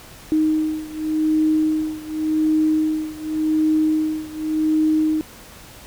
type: beating tone pair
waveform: sine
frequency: 311.1 / 311.98 Hz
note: D#4 / D#4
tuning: 0 / +5 cents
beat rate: 0.88 Hz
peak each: -19 / -21 dBFS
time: 0.32-5.21 s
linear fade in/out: 0 ms
effects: pink hiss -42 dBFS RMS until 5.86 s